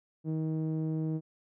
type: tone with low-pass filter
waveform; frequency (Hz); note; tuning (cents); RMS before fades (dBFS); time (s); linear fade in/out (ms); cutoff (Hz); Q
sawtooth; 158; D#3; +27; -32; 0.24-1.21; 50; 350; 1.4
effects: none